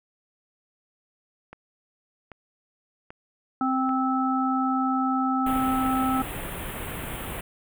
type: click train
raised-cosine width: 0.5 ms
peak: -26 dBFS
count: 4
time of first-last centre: 1.53-3.892 s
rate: 1.27 Hz
type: harmonic tone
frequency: 261.6 Hz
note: C4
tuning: in tune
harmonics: 1 / 3 / 5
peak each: -24 / -28 / -27 dBFS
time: 3.61-6.22 s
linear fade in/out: 2 ms
type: band-stop noise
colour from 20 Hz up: pink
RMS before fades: -34 dBFS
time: 5.46-7.41 s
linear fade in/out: 5 ms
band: 3300 to 8700 Hz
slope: 48 dB/octave
effects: none